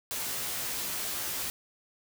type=noise with comb filter; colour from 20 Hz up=white; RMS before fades=-34 dBFS; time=0.11-1.5 s; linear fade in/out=0 ms; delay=15 ms; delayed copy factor=+0.7; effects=none